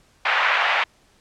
white band-pass noise, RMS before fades -20 dBFS, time 0.25-0.84 s, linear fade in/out 5 ms, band 710 to 2500 Hz, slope 24 dB/octave, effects pink hiss -58 dBFS RMS until 1.2 s + low-pass 9000 Hz 12 dB/octave

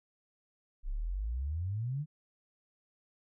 sine exponential sweep, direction up, 30.87 to 156.6 Hz, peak -32 dBFS, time 0.83-2.06 s, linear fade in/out 50 ms, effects none

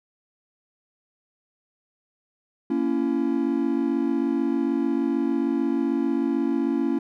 triangle chord, A# diminished, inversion none, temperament just, 233.1 / 279.7 / 335.6 Hz, A#3 / C#4 / E4, 0 / +16 / +31 cents, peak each -25 / -22 / -24 dBFS, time 2.7-6.99 s, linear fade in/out 5 ms, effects none

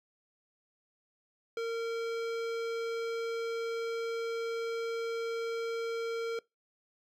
sine tone with hard clipping, 459.4 Hz, A#4, 25 cents flat, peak -34 dBFS, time 1.57-6.39 s, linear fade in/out 2 ms, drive 17 dB, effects noise-tail reverb RT60 0.2 s tail -23 dB re dry

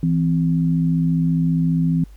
sine tone pair together, 164.81 / 259.6 Hz, E3 / C4, 0 / -13 cents, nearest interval minor sixth, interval 787 cents, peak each -16 / -22 dBFS, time 0.03-2.04 s, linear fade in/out 2 ms, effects added 50 Hz sine -39 dBFS peak until 2.16 s + pink hiss -57 dBFS RMS until 2.16 s

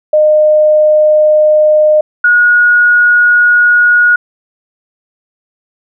sine tone pair in turn, 611 / 1448.2 Hz, D#5 / F#6, -32 / -38 cents, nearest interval octave + minor third, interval 1494 cents, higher second, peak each -4 dBFS, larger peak neither, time 0.13-2.01 / 2.24-4.16 s, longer second, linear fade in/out 5 ms, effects none

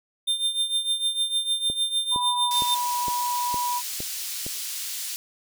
square tone with tremolo, 3600 Hz, A7, 39 cents sharp, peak -20 dBFS, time 0.27-2.75 s, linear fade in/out 10 ms, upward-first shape triangle, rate 6.6 Hz, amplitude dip 80%
click train, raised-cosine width 2 ms, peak -21 dBFS, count 7, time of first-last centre 1.7-4.465 s, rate 2.17 Hz
sine tone with pitch glide, 986 to 975.8 Hz, B5 to B5, -3 to -21 cents, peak -24 dBFS, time 2.11-3.82 s, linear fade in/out 50 ms, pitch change -18 cents, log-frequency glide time 2.22-2.54 s
pink high-pass noise, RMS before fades -32 dBFS, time 2.51-5.16 s, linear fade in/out 0 ms, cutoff 4200 Hz, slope 12 dB/octave
effects none

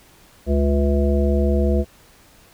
harmonic tone with a mistuned harmonic, 70.5 Hz, C#2, 30 cents sharp, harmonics 1 / 3 / 5 / 7 / 9, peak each -17 / -22 / -24 / -25 / -27 dBFS, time 0.46-1.85 s, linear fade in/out 50 ms, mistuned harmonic 9, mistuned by +41 cents, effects pink hiss -51 dBFS RMS until 2.53 s

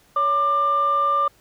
sine tone pair together, 562 / 1190.8 Hz, C#5 / D6, +24 / +24 cents, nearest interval octave + minor second, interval 1300 cents, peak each -26 / -16 dBFS, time 0.16-1.28 s, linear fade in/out 5 ms, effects tanh soft clip ceiling -12 dBFS + pink hiss -57 dBFS RMS until 1.4 s

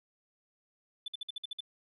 sine tone bursts, 3500 Hz, A7, 10 cents flat, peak -33 dBFS, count 8, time 1.06-1.606 s, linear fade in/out 5 ms, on 21 ms, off 54 ms, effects tanh soft clip ceiling -34 dBFS

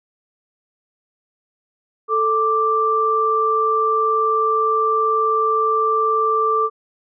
sine tone pair together, 440.5 / 1176 Hz, A4 / D6, +2 / +2 cents, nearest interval octave + perfect fourth, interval 1700 cents, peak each -20 / -16 dBFS, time 2.08-6.7 s, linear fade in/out 50 ms, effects none

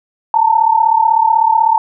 sine tone pair together, 880 / 916.1 Hz, A5 / A#5, 0 / -30 cents, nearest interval minor second, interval 70 cents, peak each -11 dBFS, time 0.34-1.78 s, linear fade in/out 2 ms, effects none

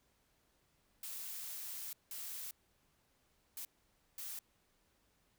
blue noise bursts at uneven times, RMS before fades -45 dBFS, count 4, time 1.03-1.93 / 2.11-2.51 / 3.57-3.65 / 4.18-4.39 s, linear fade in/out 2 ms, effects pink hiss -75 dBFS RMS until 5.38 s

